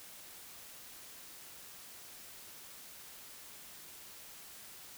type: silence
effects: white hiss -52 dBFS RMS until 4.97 s